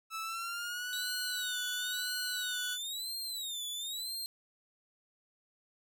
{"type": "tone with pitch glide", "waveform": "sawtooth", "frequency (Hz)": [1313, 1482.3], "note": ["E6", "F#6"], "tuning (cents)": [-7, 3], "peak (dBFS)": -33, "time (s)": [0.1, 2.78], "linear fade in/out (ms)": 50, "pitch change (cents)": 210, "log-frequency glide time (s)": [0.22, 0.89]}
{"type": "tone with vibrato", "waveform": "sawtooth", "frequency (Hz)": 3807, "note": "A#7", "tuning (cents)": 36, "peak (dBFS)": -34, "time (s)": [0.93, 4.26], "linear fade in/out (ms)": 0, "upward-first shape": "sine", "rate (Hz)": 1, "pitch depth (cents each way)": 170}
{"effects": []}